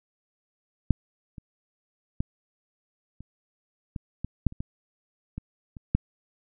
clicks, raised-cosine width 5 ms, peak -6 / -28 / -14 / -29 / -20 / -18 / -8 / -29 / -20 / -21 / -28 / -8 dBFS, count 12, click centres 0.907 / 1.382 / 2.205 / 3.206 / 3.962 / 4.246 / 4.467 / 4.524 / 4.605 / 5.38 / 5.768 / 5.95 s, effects none

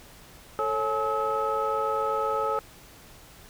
sine tone cluster, 442.2 / 550 / 850 / 1287 Hz, A4 / C#5 / G#5 / E6, +9 / -14 / +40 / -42 cents, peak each -29 / -30 / -30 / -27 dBFS, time 0.59-2.59 s, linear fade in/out 0 ms, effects tanh soft clip ceiling -17 dBFS + pink hiss -50 dBFS RMS until 3.49 s

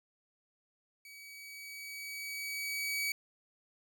sawtooth tone with level ramp, 2273 Hz, C#7, 43 cents sharp, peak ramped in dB -47 to -28 dBFS, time 1.05-3.12 s, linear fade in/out 2 ms, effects none

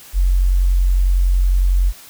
sine tone, 45.44 Hz, F#1, 31 cents flat, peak -11 dBFS, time 0.13-1.93 s, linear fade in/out 50 ms, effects white hiss -41 dBFS RMS until 2.09 s

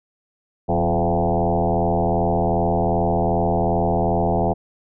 sine tone with frequency modulation, 429.8 Hz, A4, 41 cents flat, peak -16 dBFS, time 0.68-4.54 s, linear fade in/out 20 ms, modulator 82.6 Hz, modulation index 4.6, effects none

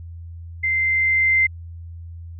sine tone with level ramp, 2082 Hz, C7, 9 cents flat, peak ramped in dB -18 to -13 dBFS, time 0.63-1.47 s, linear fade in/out 10 ms, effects added 84 Hz sine -33 dBFS peak until 2.39 s

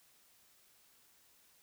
silence, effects white hiss -67 dBFS RMS until 1.62 s

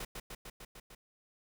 pink noise with echo, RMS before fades -41 dBFS, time 0-0.05 s, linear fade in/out 5 ms, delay 150 ms, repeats 6, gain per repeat -2 dB, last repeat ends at 0.95 s, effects none

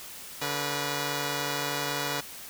5% pulse tone pair together, 143.79 / 486.3 Hz, D3 / B4, -36 / -27 cents, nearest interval octave + major sixth, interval 2109 cents, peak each -20 dBFS, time 0.41-2.21 s, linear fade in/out 10 ms, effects white hiss -43 dBFS RMS until 2.49 s

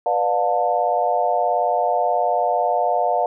sine chord, B half-diminished seventh, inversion none, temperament just, 493.9 / 592.7 / 711.2 / 889 Hz, B4 / D5 / F5 / A5, 0 / +16 / +31 / +18 cents, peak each -25 / -23 / -19 / -24 dBFS, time 0.06-3.26 s, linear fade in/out 2 ms, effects none

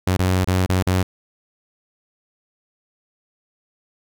sawtooth tone with dropouts, 92.5 Hz, F#2, in tune, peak -12 dBFS, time 0.07-1.03 s, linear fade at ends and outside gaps 5 ms, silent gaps 0.17-0.192 / 0.446-0.474 / 0.662-0.693 / 0.826-0.868 s, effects none

